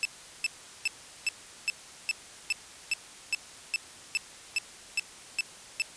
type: tone bursts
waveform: sawtooth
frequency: 2637 Hz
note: E7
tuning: in tune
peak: -21 dBFS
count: 15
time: 0.03-5.82 s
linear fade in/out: 0 ms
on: 22 ms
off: 390 ms
effects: white hiss -48 dBFS RMS until 5.96 s + resampled to 22050 Hz